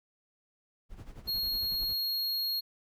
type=noise with tremolo; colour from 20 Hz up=brown; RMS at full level=-43 dBFS; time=0.89-1.96 s; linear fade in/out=50 ms; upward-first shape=sine; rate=11 Hz; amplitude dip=70%
type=tone; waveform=square; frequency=4285 Hz; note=C8; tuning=40 cents sharp; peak=-30 dBFS; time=1.27-2.61 s; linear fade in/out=20 ms
effects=none